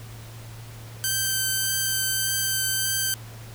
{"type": "tone with vibrato", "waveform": "5% pulse", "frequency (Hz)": 1553, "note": "G6", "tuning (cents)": -17, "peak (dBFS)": -12, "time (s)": [1.04, 3.14], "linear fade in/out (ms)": 0, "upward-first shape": "triangle", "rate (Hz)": 1.7, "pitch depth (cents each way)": 12, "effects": ["added 113 Hz sine -39 dBFS peak until 3.54 s", "pink hiss -46 dBFS RMS until 3.54 s"]}